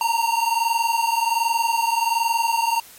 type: tone pair together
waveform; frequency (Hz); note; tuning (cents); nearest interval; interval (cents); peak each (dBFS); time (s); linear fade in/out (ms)
square; 911 / 932.3; A#5 / A#5; -40 / 0; unison; 40; -22; 0.01-2.8; 2
effects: white hiss -45 dBFS RMS until 2.98 s + MP3 64 kbps